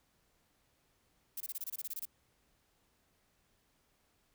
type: noise bursts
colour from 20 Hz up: violet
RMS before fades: -40 dBFS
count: 12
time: 1.37-2.054 s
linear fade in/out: 5 ms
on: 35 ms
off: 24 ms
effects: pink hiss -74 dBFS RMS until 4.34 s